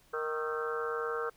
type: harmonic tone with a mistuned harmonic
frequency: 155.4 Hz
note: D#3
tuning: 2 cents flat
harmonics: 3 / 4 / 5 / 6 / 7 / 8 / 9 / 10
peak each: -34 / -47 / -48 / -49 / -43 / -41 / -39 / -41 dBFS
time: 0.13-1.3 s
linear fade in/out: 10 ms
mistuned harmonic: 9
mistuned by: -67 cents
effects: pink hiss -64 dBFS RMS until 1.36 s